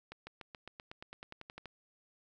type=accelerating click train; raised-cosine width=0.3 ms; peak=-30 dBFS; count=15; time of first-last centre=0.12-1.657 s; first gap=150 ms; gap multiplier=0.95; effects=none